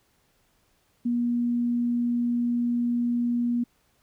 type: tone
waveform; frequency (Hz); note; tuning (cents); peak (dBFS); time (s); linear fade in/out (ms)
sine; 239.6; A#3; +48; -22; 1.05-3.64; 10
effects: pink hiss -67 dBFS RMS until 4.02 s